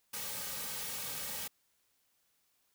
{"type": "noise with comb filter", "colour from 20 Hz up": "white", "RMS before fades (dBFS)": -40, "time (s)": [0.13, 1.48], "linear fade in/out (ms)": 10, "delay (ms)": 2.9, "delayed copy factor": -0.9, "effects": ["white hiss -75 dBFS RMS until 2.74 s"]}